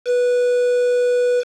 triangle tone with quantisation, 491 Hz, B4, 10 cents flat, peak -12 dBFS, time 0.05-1.44 s, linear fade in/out 50 ms, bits 5, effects low-pass 5000 Hz 12 dB/octave

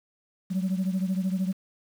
sine beating tone pair, 185 / 198 Hz, F#3 / G3, 0 / +18 cents, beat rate 13 Hz, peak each -24 / -28 dBFS, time 0.5-1.53 s, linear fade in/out 20 ms, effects tanh soft clip ceiling -21 dBFS + 8-bit

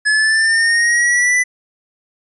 square linear sweep, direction up, 1702 to 2000 Hz, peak -12 dBFS, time 0.05-1.44 s, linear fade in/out 20 ms, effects resampled to 24000 Hz

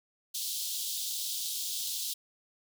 pink high-pass noise, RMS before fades -35 dBFS, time 0.34-2.14 s, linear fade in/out 10 ms, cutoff 3300 Hz, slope 48 dB/octave, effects none

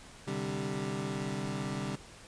25% pulse chord, C suspended second, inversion none, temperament equal with one note detuned, 130.81 / 148.71 / 196 Hz, C3 / D3 / G3, 0 / +22 / 0 cents, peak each -35 / -35 / -33 dBFS, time 0.27-1.96 s, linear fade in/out 10 ms, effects pink hiss -52 dBFS RMS until 2.27 s + resampled to 22050 Hz

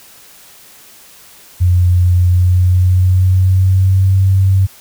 sine tone with pitch glide, 89.3 to 95.71 Hz, F2 to G2, +39 to -41 cents, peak -7 dBFS, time 1.6-4.67 s, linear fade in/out 20 ms, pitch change +120 cents, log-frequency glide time 2.28-4.15 s, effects white hiss -41 dBFS RMS until 4.8 s

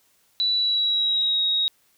sine tone with pitch glide, 3953 to 3783 Hz, B7 to A#7, +1 to +25 cents, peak -19 dBFS, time 0.4-1.68 s, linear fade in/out 0 ms, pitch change -76 cents, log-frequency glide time 0.54-1.41 s, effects white hiss -63 dBFS RMS until 1.97 s

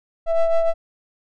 triangle ring-modulated tone, 332.3 Hz, E4, 14 cents sharp, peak -9 dBFS, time 0.26-0.74 s, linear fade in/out 50 ms, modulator 329 Hz, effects none

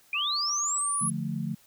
sine linear sweep, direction up, 2371 to 10720 Hz, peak -26 dBFS, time 0.13-1.1 s, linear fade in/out 2 ms
sine tone with pitch glide, 1174.7 to 1154.5 Hz, D6 to D6, 0 to -30 cents, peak -33 dBFS, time 0.14-1.09 s, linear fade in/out 20 ms, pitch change -30 cents, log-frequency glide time 0.72-0.87 s
sine chord, D minor, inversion none, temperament equal, 146.83 / 174.61 / 220 Hz, D3 / F3 / A3, 0 / 0 / 0 cents, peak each -33 dBFS, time 1.01-1.55 s, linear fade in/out 10 ms
effects white hiss -60 dBFS RMS until 1.66 s

